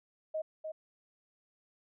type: tone with echo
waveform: sine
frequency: 628 Hz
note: D#5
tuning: 16 cents sharp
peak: -32 dBFS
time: 0.34-0.42 s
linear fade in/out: 10 ms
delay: 300 ms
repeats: 1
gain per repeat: -5 dB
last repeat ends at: 0.72 s
effects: none